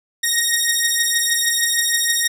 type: beating tone pair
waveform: 10% pulse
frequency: 1864.7 / 1871.1 Hz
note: A#6 / A#6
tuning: 0 / +6 cents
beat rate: 6.4 Hz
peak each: -10 dBFS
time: 0.23-2.28 s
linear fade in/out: 10 ms
effects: none